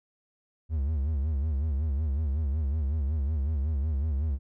triangle tone with vibrato, 73.42 Hz, D2, in tune, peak -23 dBFS, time 0.69-4.39 s, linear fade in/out 50 ms, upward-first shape sine, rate 5.4 Hz, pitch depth 160 cents each way, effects none

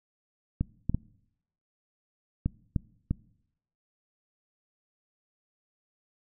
clicks, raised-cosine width 5 ms, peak -14 dBFS, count 6, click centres 0.61 / 0.896 / 0.946 / 2.46 / 2.762 / 3.11 s, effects noise-tail reverb RT60 0.8 s tail -23 dB re dry

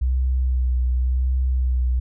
sine tone with vibrato, 63.2 Hz, B1, 41 cents sharp, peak -17 dBFS, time 0.01-2 s, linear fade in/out 10 ms, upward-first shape sine, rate 0.91 Hz, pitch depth 28 cents each way, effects none

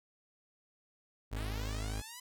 30% pulse tone, 52.8 Hz, G#1, 29 cents sharp, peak -33 dBFS, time 1.31-2.02 s, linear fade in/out 20 ms
5% pulse linear sweep, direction up, 266.6 to 1011 Hz, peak -34 dBFS, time 1.36-2.2 s, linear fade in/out 5 ms
effects none

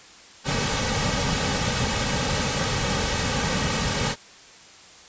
pink noise with comb filter, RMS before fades -24 dBFS, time 0.44-4.16 s, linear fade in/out 50 ms, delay 2.9 ms, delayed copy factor -0.65, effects white hiss -47 dBFS RMS until 5.08 s + resampled to 16000 Hz

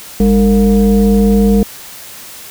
sine tone with frequency modulation, 202.4 Hz, G#3, 44 cents flat, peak -6 dBFS, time 0.2-1.63 s, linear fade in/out 2 ms, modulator 255 Hz, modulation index 0.87, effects white hiss -32 dBFS RMS until 2.5 s

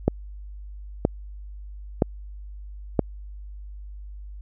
click train, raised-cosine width 2 ms, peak -4 dBFS, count 4, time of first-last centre 0.08-2.993 s, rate 1.03 Hz, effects added 50 Hz sine -36 dBFS peak until 4.41 s

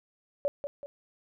sine tone with echo, 570 Hz, C#5, 48 cents sharp, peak -24 dBFS, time 0.45-0.48 s, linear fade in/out 0 ms, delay 190 ms, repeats 2, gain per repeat -7 dB, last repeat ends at 0.86 s, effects none

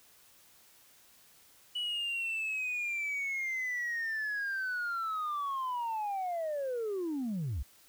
sine linear sweep, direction down, 2954 to 54.6 Hz, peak -30 dBFS, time 1.75-7.63 s, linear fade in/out 10 ms, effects tanh soft clip ceiling -30 dBFS + white hiss -61 dBFS RMS until 7.88 s

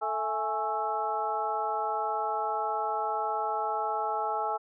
harmonic tone with a mistuned harmonic, 220 Hz, A3, in tune, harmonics 2 / 3 / 4 / 5 / 6, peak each -37 / -36 / -30 / -39 / -34 dBFS, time 0.01-4.58 s, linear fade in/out 20 ms, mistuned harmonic 4, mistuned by -84 cents, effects none

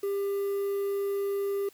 triangle tone with quantisation, 398.5 Hz, G4, 28 cents sharp, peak -25 dBFS, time 0.03-1.69 s, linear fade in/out 5 ms, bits 8, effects white hiss -59 dBFS RMS until 1.73 s

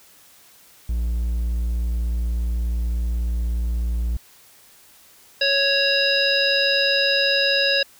triangle tone, 58.27 Hz, A#1, in tune, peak -18 dBFS, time 0.89-4.17 s, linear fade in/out 5 ms
harmonic tone, 554.4 Hz, C#5, in tune, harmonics 1 / 3 / 5 / 7 / 9, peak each -23 / -23 / -23 / -23 / -23 dBFS, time 5.41-7.83 s, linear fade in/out 5 ms
effects white hiss -51 dBFS RMS until 7.99 s

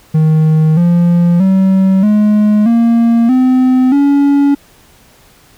triangle tone with pitch steps, 156.8 / 172.98 / 190.83 / 210.5 / 232.2 / 256.2 / 282.6 Hz, D#3 / F3 / G3 / G#3 / A#3 / C4 / C#4, +14 / -16 / -46 / +24 / -7 / -36 / +34 cents, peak -4 dBFS, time 0.14-4.55 s, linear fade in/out 10 ms, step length 630 ms, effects pink hiss -45 dBFS RMS until 5.57 s

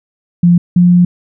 sine tone pair in turn, 173.9 / 176.84 Hz, F3 / F3, -7 / +22 cents, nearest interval unison, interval 29 cents, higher second, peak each -4 dBFS, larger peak neither, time 0.43-0.58 / 0.76-1.05 s, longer second, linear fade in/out 5 ms, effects none

